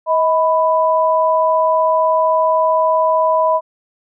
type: tone pair together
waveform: sine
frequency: 636 / 992.4 Hz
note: D#5 / B5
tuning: +38 / +8 cents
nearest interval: minor sixth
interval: 770 cents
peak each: -14 dBFS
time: 0.06-3.61 s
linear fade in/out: 50 ms
effects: none